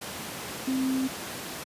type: tone in noise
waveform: sine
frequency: 262.4 Hz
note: C4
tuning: 5 cents sharp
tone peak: -24 dBFS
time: 0.67-1.08 s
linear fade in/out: 10 ms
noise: pink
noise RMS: -36 dBFS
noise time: 0.01-1.64 s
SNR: +9 dB
effects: high-pass 150 Hz 12 dB/octave + resampled to 32000 Hz